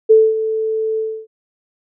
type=tone with ADSR envelope; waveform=sine; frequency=440 Hz; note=A4; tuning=in tune; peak=-4 dBFS; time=0.09-1.27 s; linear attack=19 ms; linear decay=230 ms; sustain=-12 dB; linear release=290 ms; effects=none